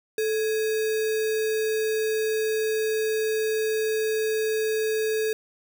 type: tone with sample-and-hold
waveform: sine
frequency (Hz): 436.8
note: A4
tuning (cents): -13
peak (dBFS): -22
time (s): 0.18-5.33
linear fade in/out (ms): 2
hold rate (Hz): 2100
effects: none